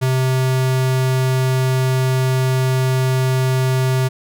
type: tone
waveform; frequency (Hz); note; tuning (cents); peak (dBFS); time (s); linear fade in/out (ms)
square; 130; C3; -11; -15; 0.01-4.09; 20
effects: none